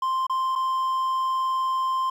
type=tone with dropouts; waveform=triangle; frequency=1046.5 Hz; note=C6; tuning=in tune; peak=-20 dBFS; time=0.02-2.1 s; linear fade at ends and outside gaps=5 ms; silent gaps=0.268-0.296 / 0.554-0.558 s; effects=10-bit